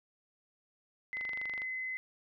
sine tone, 2039 Hz, C7, 45 cents flat, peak -35 dBFS, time 1.13-1.97 s, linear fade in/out 0 ms
click train, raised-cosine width 0.3 ms, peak -30 dBFS, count 12, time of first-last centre 1.17-1.619 s, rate 24.5 Hz
effects none

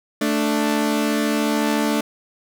sawtooth tone pair together, 220.4 / 294.2 Hz, A3 / D4, +3 / +3 cents, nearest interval perfect fourth, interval 500 cents, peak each -17 dBFS, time 0.21-2.01 s, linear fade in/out 5 ms, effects none

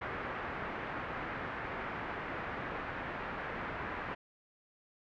white low-pass noise, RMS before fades -40 dBFS, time 0.01-4.15 s, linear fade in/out 10 ms, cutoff 1900 Hz, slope 24 dB/octave, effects none

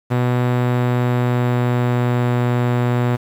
sawtooth tone with pitch glide, 123.47 to 122.19 Hz, B2 to B2, 0 to -18 cents, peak -11 dBFS, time 0.1-3.17 s, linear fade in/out 20 ms, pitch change -18 cents, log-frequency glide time 0.47-2.4 s, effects low-pass 2000 Hz 12 dB/octave + 7-bit

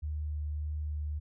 sine tone with vibrato, 75.3 Hz, D2, 44 cents sharp, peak -32 dBFS, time 0.02-1.2 s, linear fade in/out 20 ms, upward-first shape sine, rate 1.7 Hz, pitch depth 10 cents each way, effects none

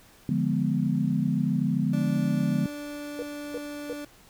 sine chord, D diminished seventh, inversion none, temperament equal, 146.83 / 174.61 / 207.7 / 246.9 Hz, D3 / F3 / Ab3 / Cb4, 0 / 0 / 0 / 0 cents, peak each -28 dBFS, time 0.29-2.66 s, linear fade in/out 2 ms
30% pulse tone, 292.1 Hz, D4, 9 cents flat, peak -32 dBFS, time 1.93-4.05 s, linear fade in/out 5 ms
sine tone bursts, 485.6 Hz, B4, 29 cents flat, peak -30 dBFS, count 3, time 3.19-3.929 s, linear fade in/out 0 ms, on 33 ms, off 320 ms
effects pink hiss -55 dBFS RMS until 4.29 s

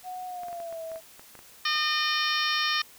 sine tone with pitch glide, 734 to 650.2 Hz, F#5 to E5, -14 to -24 cents, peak -34 dBFS, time 0.03-1.01 s, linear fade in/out 50 ms, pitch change -210 cents, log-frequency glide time 0.27-0.82 s
clicks, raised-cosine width 0.5 ms, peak -32 dBFS, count 11, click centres 0.434 / 0.484 / 0.529 / 0.602 / 0.726 / 0.917 / 0.959 / 1.195 / 1.353 / 1.391 / 1.756 s
harmonic tone, 609 Hz, D#5, 37 cents flat, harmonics 2 / 3 / 4 / 5 / 6 / 7 / 8 / 9, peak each -30 / -30 / -33 / -32 / -33 / -35 / -37 / -33 dBFS, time 1.65-2.82 s, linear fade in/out 5 ms
effects white hiss -52 dBFS RMS until 2.98 s

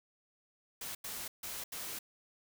white noise bursts at uneven times, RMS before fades -42 dBFS, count 4, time 0.81-0.95 / 1.04-1.28 / 1.43-1.64 / 1.72-1.99 s, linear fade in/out 5 ms, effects none

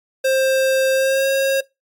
square tone with pitch glide, 529 to 541.4 Hz, C5 to C#5, +19 to -41 cents, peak -15 dBFS, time 0.24-1.61 s, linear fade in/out 10 ms, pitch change +40 cents, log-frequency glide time 0.93-1.27 s, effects noise-tail reverb RT60 0.2 s tail -21 dB re dry + MP3 96 kbps

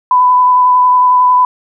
sine tone with vibrato, 999 Hz, B5, 20 cents sharp, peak -5 dBFS, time 0.11-1.45 s, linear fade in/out 2 ms, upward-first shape sine, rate 11 Hz, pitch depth 12 cents each way, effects none

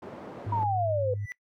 white band-pass noise, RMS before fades -42 dBFS, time 0.02-0.64 s, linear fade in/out 5 ms, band 150 to 560 Hz, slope 12 dB/octave
sine tone with pitch glide, 103.83 to 102.16 Hz, G#2 to G#2, 0 to -28 cents, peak -30 dBFS, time 0.46-1.26 s, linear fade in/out 10 ms, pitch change -28 cents, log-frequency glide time 0.86-0.98 s
sine exponential sweep, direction down, 969 to 487.9 Hz, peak -25 dBFS, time 0.52-1.14 s, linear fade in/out 5 ms
triangle tone with exponential growth, 1976 Hz, B6, in tune, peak -31 dBFS, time 1.15-1.32 s, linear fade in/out 0 ms, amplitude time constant 35 ms
effects noise-tail reverb RT60 0.1 s tail -21 dB re dry

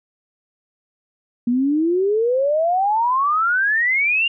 sine exponential sweep, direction up, 234.6 to 2835 Hz, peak -15 dBFS, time 1.47-4.28 s, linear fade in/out 5 ms, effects none

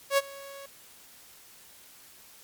sawtooth tone with ADSR envelope, 554.4 Hz, C#5, in tune, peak -15 dBFS, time 0.1-0.66 s, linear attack 77 ms, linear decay 31 ms, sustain -23 dB, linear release 4 ms, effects white hiss -53 dBFS RMS until 2.43 s + MP3 96 kbps

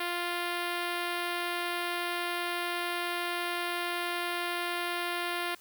5% pulse tone with notch filter, 349.2 Hz, F4, in tune, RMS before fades -33 dBFS, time 0-5.55 s, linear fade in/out 5 ms, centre 6800 Hz, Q 0.52, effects white hiss -57 dBFS RMS until 5.6 s

